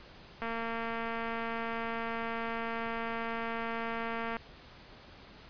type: click train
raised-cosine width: 0.5 ms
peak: -22 dBFS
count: 905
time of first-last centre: 0.42-4.368 s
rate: 229 Hz
effects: pink hiss -53 dBFS RMS until 5.49 s + resampled to 11025 Hz